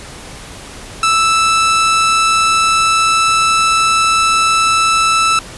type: tone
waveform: sawtooth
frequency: 1318.5 Hz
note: E6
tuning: in tune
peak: -6 dBFS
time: 1.03-5.39 s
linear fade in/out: 2 ms
effects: pink hiss -32 dBFS RMS until 5.57 s + resampled to 24000 Hz